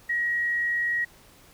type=tone with frequency modulation; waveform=sine; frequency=1900 Hz; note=A#6; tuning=33 cents sharp; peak=-23 dBFS; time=0.09-1.05 s; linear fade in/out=10 ms; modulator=89.6 Hz; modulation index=0.2; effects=pink hiss -54 dBFS RMS until 1.53 s